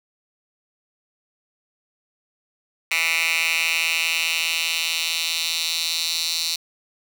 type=tone with high-pass filter sweep; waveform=10% pulse; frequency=164.81 Hz; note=E3; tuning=in tune; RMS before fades=-23 dBFS; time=2.91-6.56 s; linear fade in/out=5 ms; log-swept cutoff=2200 to 4200 Hz; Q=2.9; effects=none